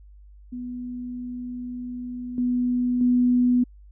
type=tone with level steps; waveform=sine; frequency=246.9 Hz; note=B3; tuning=in tune; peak=-30 / -20 / -16 dBFS; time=0.52-3.64 s; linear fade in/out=10 ms; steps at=2.38 / 3.01 s; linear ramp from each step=2 ms; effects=added 50 Hz sine -45 dBFS peak until 3.91 s